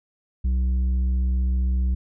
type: tone with tanh clipping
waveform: sine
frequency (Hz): 63.2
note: B1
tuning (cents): +41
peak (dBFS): -20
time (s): 0.44-1.95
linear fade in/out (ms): 10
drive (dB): 6
effects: none